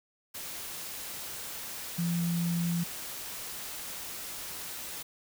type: tone in noise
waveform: sine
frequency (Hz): 171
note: F3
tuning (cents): -36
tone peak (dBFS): -27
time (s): 1.98-2.84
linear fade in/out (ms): 10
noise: white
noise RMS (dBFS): -40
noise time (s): 0.34-5.03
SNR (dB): +10
effects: none